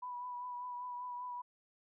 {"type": "tone with vibrato", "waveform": "sine", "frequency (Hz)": 985, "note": "B5", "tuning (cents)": -5, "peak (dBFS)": -40, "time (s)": [0.02, 1.42], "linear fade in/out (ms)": 10, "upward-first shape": "triangle", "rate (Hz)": 5.1, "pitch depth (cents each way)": 28, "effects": []}